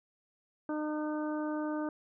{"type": "harmonic tone", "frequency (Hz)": 304, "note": "D#4", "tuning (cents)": -40, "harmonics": [1, 2, 3, 4, 5], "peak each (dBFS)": [-33, -39, -43, -45, -47], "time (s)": [0.69, 1.89], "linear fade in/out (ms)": 2, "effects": []}